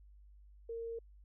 sine tone, 460 Hz, A#4, 23 cents flat, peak -39 dBFS, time 0.69-0.99 s, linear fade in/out 5 ms, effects added 50 Hz sine -56 dBFS peak until 1.24 s

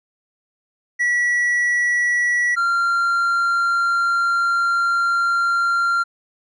triangle tone pair in turn, 1940 / 1382.9 Hz, B6 / F6, -31 / -17 cents, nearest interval tritone, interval 586 cents, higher first, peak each -14 dBFS, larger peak neither, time 0.99-2.56 / 2.56-6.04 s, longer second, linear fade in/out 20 ms, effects resampled to 22050 Hz

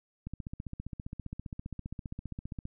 click train, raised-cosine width 5 ms, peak -26 dBFS, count 37, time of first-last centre 0.27-2.654 s, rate 15.1 Hz, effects none

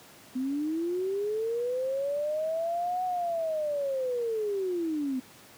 sine linear two-way sweep, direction up then down, 250 to 740 to 250 Hz, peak -27 dBFS, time 0.35-5.2 s, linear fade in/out 10 ms, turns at 3.04 s, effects pink hiss -52 dBFS RMS until 5.57 s + high-pass 150 Hz 12 dB/octave

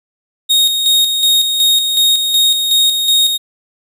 40% pulse tone with tremolo, 3729 Hz, A#7, in tune, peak -7 dBFS, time 0.49-3.38 s, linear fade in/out 20 ms, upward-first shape square, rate 2.7 Hz, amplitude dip 45%, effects none

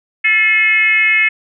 sine tone with frequency modulation, 2154 Hz, C7, 50 cents sharp, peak -9 dBFS, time 0.24-1.29 s, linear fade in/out 10 ms, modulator 404 Hz, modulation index 0.89, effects none

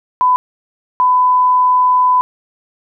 sine tone bursts at uneven times, 1002 Hz, B5, 25 cents sharp, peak -8 dBFS, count 2, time 0.21-0.36 / 1-2.21 s, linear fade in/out 0 ms, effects none

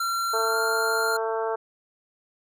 square tone with pitch glide, 1367 to 1395.7 Hz, F6 to F6, -37 to -2 cents, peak -25 dBFS, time 0-1.17 s, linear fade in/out 5 ms, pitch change +35 cents, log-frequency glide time 0.43-0.57 s
harmonic tone, 223.6 Hz, A3, 28 cents sharp, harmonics 2 / 3 / 4 / 5 / 6 / 7, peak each -27 / -31 / -31 / -36 / -36 / -41 dBFS, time 0.33-1.56 s, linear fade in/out 10 ms
effects none

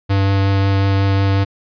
square tone with vibrato, 98 Hz, G2, in tune, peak -13 dBFS, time 0.09-1.45 s, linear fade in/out 20 ms, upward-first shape triangle, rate 5.5 Hz, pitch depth 10 cents each way, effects resampled to 11025 Hz

